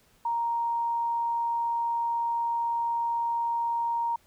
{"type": "tone", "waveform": "sine", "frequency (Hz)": 934, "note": "A#5", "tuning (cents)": 3, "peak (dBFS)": -25, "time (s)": [0.25, 4.16], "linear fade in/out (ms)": 5, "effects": ["pink hiss -63 dBFS RMS until 4.26 s"]}